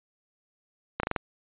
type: slowing click train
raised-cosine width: 0.5 ms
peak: -12 dBFS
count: 5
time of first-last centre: 1-1.162 s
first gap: 33 ms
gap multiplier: 1.14
effects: resampled to 8000 Hz